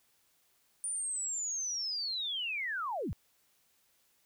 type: linear sweep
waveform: sine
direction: down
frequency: 9397 to 38.89 Hz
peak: -33 dBFS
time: 0.84-3.13 s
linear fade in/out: 0 ms
effects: white hiss -71 dBFS RMS until 4.25 s